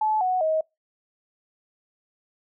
sine tone with pitch steps, 863 / 738.4 / 631.8 Hz, A5 / F#5 / D#5, -34 / -4 / +26 cents, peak -20 dBFS, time 0.01-0.61 s, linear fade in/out 5 ms, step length 200 ms, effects noise-tail reverb RT60 0.2 s tail -25 dB re dry

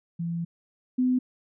sine tone pair in turn, 169 / 253.2 Hz, E3 / B3, +43 / +43 cents, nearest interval perfect fifth, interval 700 cents, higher second, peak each -27 / -20 dBFS, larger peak second, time 0.19-0.45 / 0.98-1.19 s, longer first, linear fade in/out 10 ms, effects none

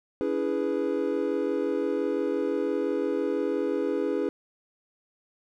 triangle chord, C# minor seventh, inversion none, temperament equal with one note detuned, 283.7 / 329.6 / 415.3 / 493.9 Hz, C#4 / E4 / G#4 / B4, +40 / 0 / 0 / 0 cents, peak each -29 / -29 / -27 / -29 dBFS, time 0.21-4.29 s, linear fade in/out 0 ms, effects none

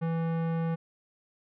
sine tone with tanh clipping, 164.81 Hz, E3, in tune, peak -29 dBFS, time 0.01-0.76 s, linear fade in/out 20 ms, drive 18 dB, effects none

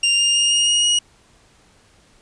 sawtooth tone with pitch steps, 2793 / 2812 / 2832 / 2852 / 2872 / 2891 Hz, F7 / F7 / F7 / F7 / F7 / F#7, -1 / +11 / +23 / +36 / +48 / -41 cents, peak -11 dBFS, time 0.03-0.99 s, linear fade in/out 5 ms, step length 160 ms, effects pink hiss -54 dBFS RMS until 2.21 s + resampled to 22050 Hz

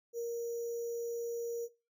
sine tone with sample-and-hold, 469 Hz, A#4, 11 cents sharp, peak -34 dBFS, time 0.13-1.69 s, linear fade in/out 50 ms, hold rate 6300 Hz, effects noise-tail reverb RT60 0.3 s tail -20 dB re dry

